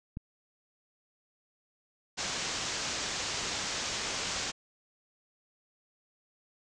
click, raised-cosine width 5 ms, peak -25 dBFS, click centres 0.171 s
white low-pass noise, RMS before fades -35 dBFS, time 2.17-4.52 s, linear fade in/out 20 ms, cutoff 7200 Hz, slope 48 dB/octave
effects resampled to 22050 Hz

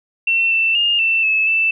sine tone with pitch steps, 2702 / 2672 / 2828 / 2674 / 2601 / 2650 Hz, E7 / E7 / F7 / E7 / E7 / E7, +42 / +23 / +21 / +24 / -24 / +9 cents, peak -13 dBFS, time 0.27-1.71 s, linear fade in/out 5 ms, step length 240 ms, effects none

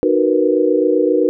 sine chord, B major seventh, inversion first, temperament equal with one note detuned, 306.8 / 370 / 466.2 / 493.9 Hz, D#4 / F#4 / A#4 / B4, -24 / 0 / 0 / 0 cents, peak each -17 dBFS, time 0.03-1.29 s, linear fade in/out 0 ms, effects none

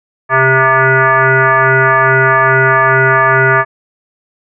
sine tone with frequency modulation, 130.81 Hz, C3, in tune, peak -6 dBFS, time 0.29-3.65 s, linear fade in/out 50 ms, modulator 264 Hz, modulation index 6.6, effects none

